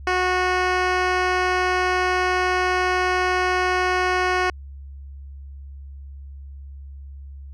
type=tone; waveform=10% pulse; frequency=365.9 Hz; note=F#4; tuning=19 cents flat; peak=-10 dBFS; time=0.07-4.5 s; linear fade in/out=2 ms; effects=added 69 Hz sine -35 dBFS peak until 7.53 s + low-pass 4000 Hz 12 dB/octave